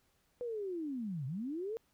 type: linear two-way sweep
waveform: sine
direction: down then up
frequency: 498 to 123.47 to 465.5 Hz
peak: -36 dBFS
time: 0.41-1.77 s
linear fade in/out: 0 ms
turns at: 1.26 s
effects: pink hiss -74 dBFS RMS until 1.93 s